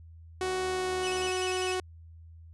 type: tone with pitch glide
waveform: sawtooth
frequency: 371.6 to 369.5 Hz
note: F#4 to F#4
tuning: +7 to -2 cents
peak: -25 dBFS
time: 0.41-1.8 s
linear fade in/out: 2 ms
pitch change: -9 cents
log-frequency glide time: 0.6-0.9 s
type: click train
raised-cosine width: 1 ms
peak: -31 dBFS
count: 68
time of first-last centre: 0.43-1.287 s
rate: 78.2 Hz
type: tone with vibrato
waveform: sawtooth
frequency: 2765 Hz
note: F7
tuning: 18 cents flat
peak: -32 dBFS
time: 1.02-1.76 s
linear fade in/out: 20 ms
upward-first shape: square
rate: 10 Hz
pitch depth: 120 cents each way
effects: added 82 Hz sine -47 dBFS peak until 2.53 s + resampled to 24000 Hz